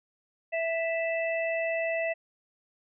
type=harmonic tone; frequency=659.3 Hz; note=E5; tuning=in tune; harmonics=1 / 3 / 4; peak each=-28 / -34 / -35 dBFS; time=0.52-2.14 s; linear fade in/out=20 ms; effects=none